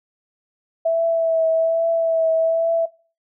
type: tone with vibrato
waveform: sine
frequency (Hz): 656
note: E5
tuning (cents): -9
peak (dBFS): -15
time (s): 0.85-2.86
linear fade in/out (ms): 10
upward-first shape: triangle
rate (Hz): 1.2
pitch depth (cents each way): 26
effects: noise-tail reverb RT60 0.4 s tail -23 dB re dry